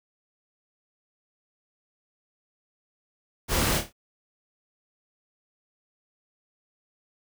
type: noise with echo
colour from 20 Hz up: pink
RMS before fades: -25 dBFS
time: 3.48-3.82 s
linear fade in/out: 50 ms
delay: 27 ms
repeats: 4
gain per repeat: -7 dB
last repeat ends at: 3.928 s
effects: none